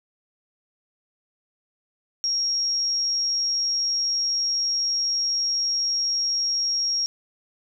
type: tone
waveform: sine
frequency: 5588 Hz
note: F8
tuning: in tune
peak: -21 dBFS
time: 2.24-7.06 s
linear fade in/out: 0 ms
effects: none